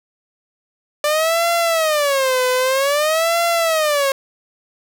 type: tone with vibrato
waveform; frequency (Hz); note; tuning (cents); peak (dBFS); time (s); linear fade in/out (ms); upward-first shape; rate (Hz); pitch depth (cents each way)
sawtooth; 587.3; D5; 0; -11; 1.04-4.12; 2; sine; 0.52; 260
effects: none